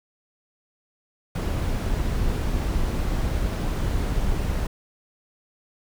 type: noise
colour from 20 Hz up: brown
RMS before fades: -24 dBFS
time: 1.35-4.67 s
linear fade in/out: 5 ms
effects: none